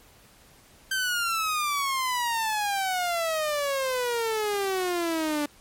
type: exponential sweep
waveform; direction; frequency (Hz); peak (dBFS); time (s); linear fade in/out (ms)
sawtooth; down; 1568 to 290; -21; 0.91-5.46; 5
effects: pink hiss -55 dBFS RMS until 5.6 s + MP3 64 kbps